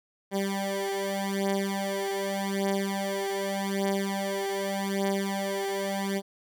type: beating tone pair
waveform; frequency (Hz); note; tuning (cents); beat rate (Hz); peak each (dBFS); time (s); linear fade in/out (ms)
15% pulse; 196 / 196.84; G3 / G3; 0 / +7; 0.84; -24; 0.31-6.22; 50
effects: none